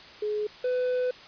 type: tone pair in turn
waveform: sine / triangle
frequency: 421.7 / 501.5 Hz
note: G#4 / B4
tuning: +26 / +26 cents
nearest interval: minor third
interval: 300 cents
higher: second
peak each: -26 / -22 dBFS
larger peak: second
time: 0.22-0.47 / 0.64-1.11 s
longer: second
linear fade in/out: 5 ms
effects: white hiss -47 dBFS RMS until 1.27 s + resampled to 11025 Hz